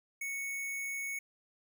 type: tone with sample-and-hold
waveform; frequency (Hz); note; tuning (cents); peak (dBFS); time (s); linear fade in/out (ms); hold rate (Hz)
sine; 2217; C#7; 0; -35; 0.21-1.19; 5; 8820
effects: none